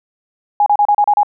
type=tone bursts; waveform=sine; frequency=827 Hz; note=G#5; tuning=8 cents flat; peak=-8 dBFS; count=7; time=0.6-1.232 s; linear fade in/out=2 ms; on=62 ms; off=33 ms; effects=none